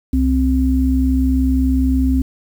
sine tone pair together, 65.4 / 261.6 Hz, C2 / C4, 0 / 0 cents, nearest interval 2 octaves, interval 2400 cents, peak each -15 dBFS, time 0.13-2.22 s, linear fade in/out 5 ms, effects 7-bit

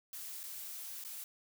blue noise with dropouts, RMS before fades -45 dBFS, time 0.13-1.24 s, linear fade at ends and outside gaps 1 ms, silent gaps 0.432-0.438 / 1.039-1.048 s, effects none

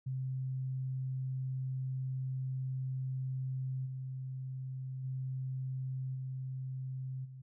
sine tone with level steps, 130.81 Hz, C3, in tune, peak -34 / -38 / -35 / -37 / -46 dBFS, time 0.06-7.42 s, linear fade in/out 10 ms, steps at 3.85 / 5.03 / 6.14 / 7.24 s, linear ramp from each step 20 ms, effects none

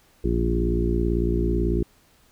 harmonic tone with a mistuned harmonic, 58.1 Hz, A#1, 5 cents flat, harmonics 1 / 2 / 3 / 4 / 5 / 6 / 7, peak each -23 / -31 / -29 / -30 / -32 / -26 / -30 dBFS, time 0.24-1.83 s, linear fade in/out 5 ms, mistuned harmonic 2, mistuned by +17 cents, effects pink hiss -59 dBFS RMS until 2.31 s

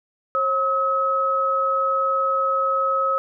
sine tone pair together, 539 / 1282 Hz, C#5 / E6, -49 / -49 cents, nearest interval octave + minor third, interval 1500 cents, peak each -24 / -19 dBFS, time 0.35-3.18 s, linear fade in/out 0 ms, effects none

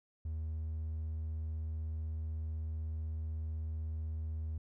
triangle tone, 79 Hz, D#2, 27 cents sharp, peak -33 dBFS, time 0.25-4.58 s, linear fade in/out 5 ms, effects tanh soft clip ceiling -30 dBFS

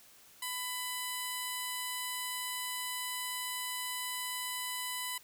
5% pulse tone with notch filter, 999 Hz, B5, 20 cents sharp, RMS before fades -38 dBFS, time 0.42-5.18 s, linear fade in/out 5 ms, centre 5900 Hz, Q 1.6, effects white hiss -59 dBFS RMS until 5.23 s

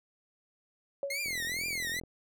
sine tone with exponential decay, 558 Hz, C#5, 11 cents sharp, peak -28 dBFS, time 1.03-1.3 s, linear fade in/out 1 ms, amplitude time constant 57 ms
sawtooth tone with vibrato, 2089 Hz, C7, 3 cents flat, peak -29 dBFS, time 1.1-2 s, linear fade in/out 5 ms, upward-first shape triangle, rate 2.2 Hz, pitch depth 260 cents each way
click train, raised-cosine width 2 ms, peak -34 dBFS, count 34, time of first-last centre 1.26-2.036 s, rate 42.5 Hz
effects none

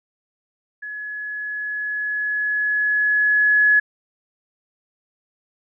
sine tone with level ramp, 1695 Hz, G#6, 35 cents sharp, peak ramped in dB -29 to -11 dBFS, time 0.82-3.8 s, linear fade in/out 10 ms, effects none

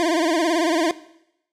25% pulse tone with vibrato, 329.6 Hz, E4, in tune, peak -14 dBFS, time 0-0.91 s, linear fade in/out 0 ms, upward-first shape sine, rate 18 Hz, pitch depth 120 cents each way, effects noise-tail reverb RT60 0.8 s tail -17 dB re dry + low-pass 8000 Hz 12 dB/octave

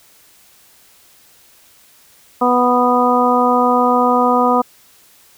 harmonic tone, 246.9 Hz, B3, in tune, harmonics 1 / 2 / 3 / 4 / 5, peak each -17 / -17 / -17 / -17 / -17 dBFS, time 2.41-4.62 s, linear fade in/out 10 ms, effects white hiss -49 dBFS RMS until 5.37 s

